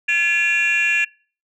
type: tone cluster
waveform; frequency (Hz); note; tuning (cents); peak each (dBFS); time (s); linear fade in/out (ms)
sine; 1713 / 2398 / 2740; A6 / D7 / F7; -47 / +36 / -34; -18; 0.08-1.05; 10
effects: noise-tail reverb RT60 0.4 s tail -23 dB re dry + tanh soft clip ceiling -11 dBFS